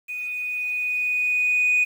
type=tone with level ramp; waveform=sine; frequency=2481 Hz; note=D#7; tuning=6 cents flat; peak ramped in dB=-28 to -14 dBFS; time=0.08-1.85 s; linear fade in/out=20 ms; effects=tanh soft clip ceiling -14 dBFS + 8-bit